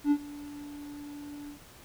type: tone with ADSR envelope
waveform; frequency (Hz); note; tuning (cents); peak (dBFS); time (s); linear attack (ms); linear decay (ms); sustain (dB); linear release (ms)
triangle; 290.7; D4; -18; -17; 0.04-1.59; 72; 62; -21; 97
effects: pink hiss -53 dBFS RMS until 1.84 s